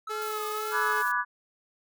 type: tone with vibrato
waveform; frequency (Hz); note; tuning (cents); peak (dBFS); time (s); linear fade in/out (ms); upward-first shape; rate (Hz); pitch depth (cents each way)
triangle; 1299; E6; -26; -32; 0.07-0.93; 5; triangle; 1.9; 110
type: tone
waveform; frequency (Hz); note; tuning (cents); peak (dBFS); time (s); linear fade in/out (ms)
sawtooth; 428; A4; -48; -29; 0.09-1.03; 20
type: noise with tremolo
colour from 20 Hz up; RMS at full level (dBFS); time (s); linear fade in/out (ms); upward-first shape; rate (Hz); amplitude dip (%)
blue; -41; 0.21-1.12; 10; sine; 20; 35
type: chord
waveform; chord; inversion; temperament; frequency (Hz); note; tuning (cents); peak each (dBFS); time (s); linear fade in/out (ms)
sine; G# half-diminished seventh; first; equal with one note detuned; 987.8 / 1174.7 / 1480 / 1686.4; B5 / D6 / F#6 / G#6; 0 / 0 / 0 / +26; -30; 0.71-1.25; 50
effects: none